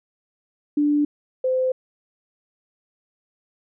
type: tone pair in turn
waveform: sine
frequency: 293.7 / 515.2 Hz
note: D4 / C5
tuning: 0 / -27 cents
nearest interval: minor seventh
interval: 973 cents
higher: second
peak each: -16 / -18 dBFS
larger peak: first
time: 0.77-1.05 / 1.44-1.72 s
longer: neither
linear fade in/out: 5 ms
effects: none